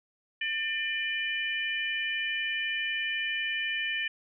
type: harmonic tone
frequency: 598 Hz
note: D5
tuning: 31 cents sharp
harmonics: 3 / 4 / 5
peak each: -32 / -33 / -34 dBFS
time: 0.41-4.08 s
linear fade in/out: 5 ms
effects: none